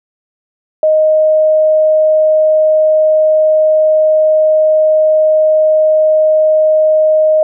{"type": "tone", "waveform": "sine", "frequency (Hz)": 622.3, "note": "D#5", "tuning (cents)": 0, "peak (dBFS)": -6, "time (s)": [0.83, 7.43], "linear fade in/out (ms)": 2, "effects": []}